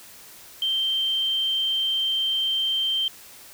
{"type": "tone", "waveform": "sine", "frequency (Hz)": 3136, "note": "G7", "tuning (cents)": 0, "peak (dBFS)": -21, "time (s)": [0.62, 3.08], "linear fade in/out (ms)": 2, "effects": ["white hiss -46 dBFS RMS until 3.53 s"]}